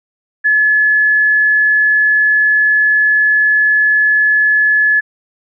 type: tone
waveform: sine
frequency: 1712 Hz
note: A6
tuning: 48 cents flat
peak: -8 dBFS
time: 0.44-5.01 s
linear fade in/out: 20 ms
effects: none